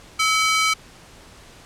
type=ring-modulated tone; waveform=sawtooth; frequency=1785 Hz; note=A6; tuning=24 cents sharp; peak=-10 dBFS; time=0.19-0.74 s; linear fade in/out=10 ms; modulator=489 Hz; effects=pink hiss -46 dBFS RMS until 1.65 s + low-pass 9000 Hz 12 dB/octave